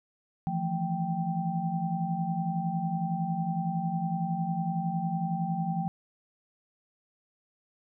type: tone cluster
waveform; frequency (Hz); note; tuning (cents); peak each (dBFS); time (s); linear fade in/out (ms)
sine; 160.9 / 171.8 / 220.5 / 782; E3 / F3 / A3 / G5; -42 / -28 / +4 / -4; -35 / -30 / -38 / -33; 0.47-5.88; 0
effects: none